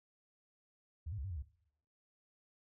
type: tone with pitch steps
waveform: sine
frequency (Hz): 78.9 / 104.7 / 67.6 / 97.5 / 85.2 / 69.8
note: D#2 / G#2 / C#2 / G2 / F2 / C#2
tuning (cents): +25 / +15 / -43 / -9 / -42 / +13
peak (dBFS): -39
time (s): 1.06-1.426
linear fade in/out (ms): 10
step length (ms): 61
effects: noise-tail reverb RT60 0.7 s tail -18 dB re dry